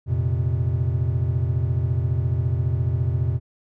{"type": "chord", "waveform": "triangle", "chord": "F suspended fourth", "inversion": "none", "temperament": "just", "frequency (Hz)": [87.31, 116.41, 130.96], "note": ["F2", "Bb2", "C3"], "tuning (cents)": [0, -2, 2], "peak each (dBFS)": -22, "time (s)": [0.06, 3.4], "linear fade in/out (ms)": 50, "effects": []}